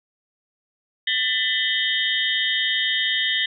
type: tone cluster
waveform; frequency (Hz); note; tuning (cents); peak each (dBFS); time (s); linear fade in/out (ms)
sine; 1782 / 1996 / 3035 / 3252 / 3652; A6 / B6 / F#7 / G#7 / A#7; +22 / +18 / +43 / -37 / -36; -26; 1.07-3.46; 5
effects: none